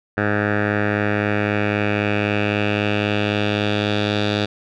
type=tone with low-pass filter sweep; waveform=10% pulse; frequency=103.83 Hz; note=G#2; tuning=in tune; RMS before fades=-20 dBFS; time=0.17-4.46 s; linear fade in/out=10 ms; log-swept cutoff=1700 to 3800 Hz; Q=3.1; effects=none